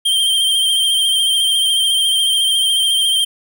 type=tone with vibrato; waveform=square; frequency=3163 Hz; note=G7; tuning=15 cents sharp; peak=-13 dBFS; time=0.05-3.25 s; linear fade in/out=10 ms; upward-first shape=triangle; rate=14 Hz; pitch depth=40 cents each way; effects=none